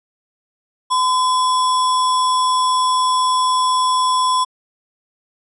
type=tone with sample-and-hold; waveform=sine; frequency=1018 Hz; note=C6; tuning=48 cents flat; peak=-13 dBFS; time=0.9-4.45 s; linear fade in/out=20 ms; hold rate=4410 Hz; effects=resampled to 24000 Hz